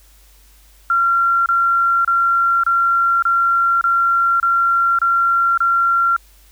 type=tone bursts; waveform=sine; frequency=1373 Hz; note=F6; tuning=30 cents flat; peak=-12 dBFS; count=9; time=0.9-6.164 s; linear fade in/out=2 ms; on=560 ms; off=28 ms; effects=added 50 Hz sine -47 dBFS peak until 6.51 s + white hiss -52 dBFS RMS until 6.51 s